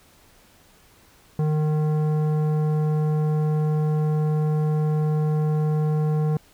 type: tone with tanh clipping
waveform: sine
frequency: 153.1 Hz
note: D#3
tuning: 28 cents flat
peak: -21 dBFS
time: 1.39-6.37 s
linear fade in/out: 2 ms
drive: 13 dB
effects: pink hiss -55 dBFS RMS until 6.53 s